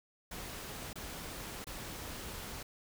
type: noise with dropouts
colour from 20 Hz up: pink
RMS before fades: -44 dBFS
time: 0.31-2.63 s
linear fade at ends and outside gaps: 5 ms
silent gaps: 0.931-0.956 / 1.644-1.668 s
effects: none